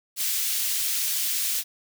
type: high-pass noise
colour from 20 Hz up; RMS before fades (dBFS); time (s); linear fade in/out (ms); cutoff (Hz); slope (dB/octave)
white; -26; 0.16-1.64; 50; 2700; 12
effects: none